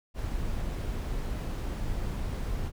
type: noise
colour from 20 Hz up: brown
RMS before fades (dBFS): -32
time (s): 0.14-2.72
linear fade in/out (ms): 50
effects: none